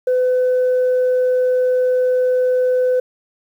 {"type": "tone", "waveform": "sine", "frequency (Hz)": 505, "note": "B4", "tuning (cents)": 39, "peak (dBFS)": -11, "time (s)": [0.07, 3], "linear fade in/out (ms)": 5, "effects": ["tanh soft clip ceiling -11 dBFS", "8-bit"]}